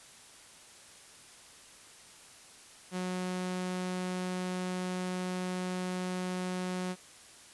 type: tone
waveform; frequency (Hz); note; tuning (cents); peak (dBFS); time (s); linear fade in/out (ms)
sawtooth; 182.7; F#3; -22; -29; 2.91-6.96; 50
effects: white hiss -54 dBFS RMS until 7.53 s + resampled to 24000 Hz